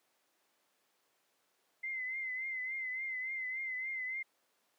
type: tone with vibrato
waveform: sine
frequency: 2063 Hz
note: C7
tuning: 25 cents flat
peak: -36 dBFS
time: 1.83-4.23 s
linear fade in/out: 10 ms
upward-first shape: triangle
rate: 3.5 Hz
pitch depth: 59 cents each way
effects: pink hiss -75 dBFS RMS until 4.78 s + high-pass 400 Hz 12 dB/octave